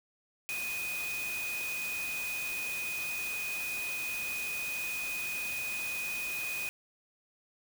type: tone in noise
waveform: sine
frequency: 2489 Hz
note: D#7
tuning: in tune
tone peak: -34 dBFS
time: 0.49-6.69 s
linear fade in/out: 0 ms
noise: white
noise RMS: -41 dBFS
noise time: 0.49-6.69 s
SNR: +4 dB
effects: none